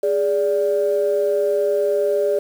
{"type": "tone pair together", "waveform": "sine", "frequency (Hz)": [412.2, 582.9], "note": ["G#4", "D5"], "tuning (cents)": [-13, -13], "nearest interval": "tritone", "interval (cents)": 600, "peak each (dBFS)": -18, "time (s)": [0.03, 2.39], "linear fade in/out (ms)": 5, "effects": ["tanh soft clip ceiling -9 dBFS", "7-bit"]}